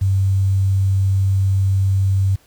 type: tone with quantisation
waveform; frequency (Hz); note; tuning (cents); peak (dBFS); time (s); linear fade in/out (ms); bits
sine; 96.6; G2; -25; -13; 0.01-2.36; 10; 7
effects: pink hiss -54 dBFS RMS until 2.46 s